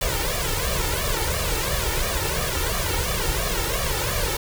pink noise with flanger, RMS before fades -24 dBFS, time 0.01-4.37 s, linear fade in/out 5 ms, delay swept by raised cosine 1.7 to 2.25 ms, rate 2.9 Hz, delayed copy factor +1, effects none

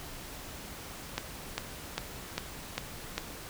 click train, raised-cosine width 0.2 ms, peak -13 dBFS, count 6, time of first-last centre 1.18-3.18 s, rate 2.5 Hz, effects pink hiss -44 dBFS RMS until 3.49 s

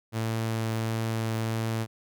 sawtooth tone, 112.3 Hz, A2, 36 cents sharp, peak -23 dBFS, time 0.12-1.87 s, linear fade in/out 50 ms, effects none

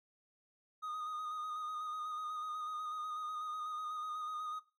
triangle tone with vibrato, 1240 Hz, D#6, 6 cents flat, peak -37 dBFS, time 0.82-4.6 s, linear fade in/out 20 ms, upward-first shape square, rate 8.1 Hz, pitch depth 23 cents each way, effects noise-tail reverb RT60 0.3 s tail -17 dB re dry

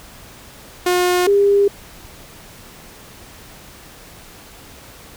sawtooth / sine tone pair in turn, 358.7 / 402.2 Hz, F4 / G4, +46 / +44 cents, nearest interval major second, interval 198 cents, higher second, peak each -10 dBFS, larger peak neither, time 0.86-1.27 / 1.27-1.68 s, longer neither, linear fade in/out 5 ms, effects pink hiss -41 dBFS RMS until 5.16 s

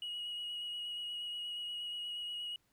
triangle tone with vibrato, 2900 Hz, F#7, 35 cents flat, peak -36 dBFS, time 0.02-2.56 s, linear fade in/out 2 ms, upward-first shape square, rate 8.4 Hz, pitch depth 10 cents each way, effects tanh soft clip ceiling -34 dBFS + pink hiss -75 dBFS RMS until 2.72 s

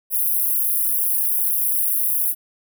white high-pass noise, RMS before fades -20 dBFS, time 0.1-2.35 s, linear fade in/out 50 ms, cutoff 10000 Hz, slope 96 dB/octave, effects none

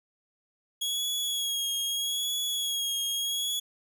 sawtooth tone with vibrato, 3322 Hz, G#7, in tune, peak -25 dBFS, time 0.81-3.6 s, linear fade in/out 10 ms, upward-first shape sine, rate 0.79 Hz, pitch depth 34 cents each way, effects none

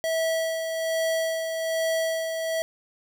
square tone with tremolo, 650 Hz, E5, 24 cents flat, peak -23 dBFS, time 0.04-2.62 s, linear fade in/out 0 ms, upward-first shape sine, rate 1.2 Hz, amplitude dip 45%, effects 9-bit

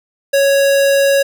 square tone, 554.4 Hz, C#5, in tune, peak -10 dBFS, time 0.33-1.23 s, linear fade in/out 10 ms, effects none

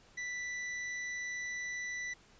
45% pulse tone, 1975.5 Hz, B6, in tune, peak -37 dBFS, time 0.17-2.14 s, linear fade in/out 10 ms, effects pink hiss -62 dBFS RMS until 2.39 s + resampled to 16000 Hz

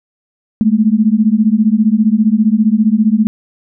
sine beating tone pair, 209.1 / 224.1 Hz, G#3 / A3, +12 / +32 cents, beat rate 15 Hz, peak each -11 dBFS, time 0.61-3.27 s, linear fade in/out 0 ms, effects none

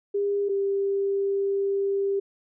sine tone pair in turn, 403.4 / 395.6 Hz, G4 / G4, +50 / +16 cents, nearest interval unison, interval 34 cents, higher first, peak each -22 dBFS, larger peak neither, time 0.14-0.49 / 0.49-2.2 s, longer second, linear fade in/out 10 ms, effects none

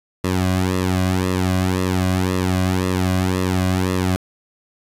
sawtooth tone with flanger, 92.5 Hz, F#2, in tune, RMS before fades -19 dBFS, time 0.24-4.16 s, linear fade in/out 0 ms, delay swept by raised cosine 1.3 to 2.28 ms, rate 1.9 Hz, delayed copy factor -0.95, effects resampled to 32000 Hz + 7-bit

